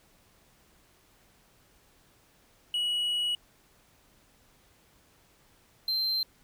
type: tone pair in turn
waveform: triangle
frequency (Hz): 2925 / 4128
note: F#7 / C8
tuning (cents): -21 / -24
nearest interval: tritone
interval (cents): 597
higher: second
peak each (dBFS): -25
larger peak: neither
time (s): 2.74-3.35 / 5.88-6.23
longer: first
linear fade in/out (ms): 2
effects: pink hiss -63 dBFS RMS until 6.43 s